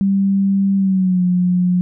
sine tone with pitch glide, 196 to 179.73 Hz, G3 to F3, 0 to +50 cents, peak -12 dBFS, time 0.01-1.81 s, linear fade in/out 0 ms, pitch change -150 cents, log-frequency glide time 0.76-1.23 s, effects none

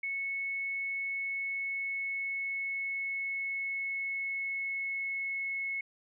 sine tone with pitch glide, 2203 to 2189 Hz, C#7 to C#7, -11 to -22 cents, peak -32 dBFS, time 0.03-5.81 s, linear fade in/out 5 ms, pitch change -11 cents, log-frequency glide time 1.03-5.69 s, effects none

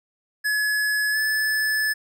square tone with pitch glide, 1700 to 1732.7 Hz, G#6 to A6, +40 to -27 cents, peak -21 dBFS, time 0.44-1.94 s, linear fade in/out 20 ms, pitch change +33 cents, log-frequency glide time 1.12-1.17 s, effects none

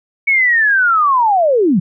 sine linear sweep, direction down, 2239 to 155.5 Hz, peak -9 dBFS, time 0.27-1.8 s, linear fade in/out 10 ms, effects none

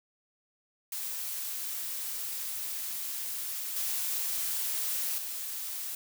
blue noise with level steps, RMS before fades -36 / -32 / -37 dBFS, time 0.92-5.95 s, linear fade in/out 2 ms, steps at 3.76 / 5.18 s, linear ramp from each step 2 ms, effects none

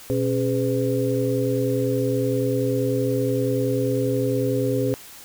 sine tone cluster, 122.6 / 273.6 / 413.5 / 504 Hz, B2 / C#4 / G#4 / B4, -12 / -23 / -8 / +35 cents, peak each -25 dBFS, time 0.1-4.94 s, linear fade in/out 0 ms, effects white hiss -43 dBFS RMS until 5.24 s

